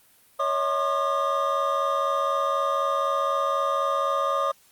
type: tone cluster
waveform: triangle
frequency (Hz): 558 / 642 / 1076 / 1211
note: C#5 / E5 / C6 / D#6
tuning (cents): +11 / -46 / +48 / -47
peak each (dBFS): -25 / -30 / -28 / -23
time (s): 0.39-4.52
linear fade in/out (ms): 10
effects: white hiss -58 dBFS RMS until 4.71 s + Opus 32 kbps